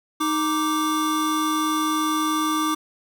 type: tone pair together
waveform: square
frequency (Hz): 311.1 / 1173.6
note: D#4 / D6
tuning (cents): 0 / -2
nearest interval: octave + major seventh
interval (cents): 2298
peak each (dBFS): -24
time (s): 0.2-2.75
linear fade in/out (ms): 10
effects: none